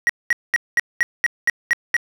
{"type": "tone bursts", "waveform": "triangle", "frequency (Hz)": 1900, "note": "A#6", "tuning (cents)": 33, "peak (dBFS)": -11, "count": 9, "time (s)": [0.07, 1.966], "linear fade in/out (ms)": 0, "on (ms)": 24, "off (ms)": 210, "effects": []}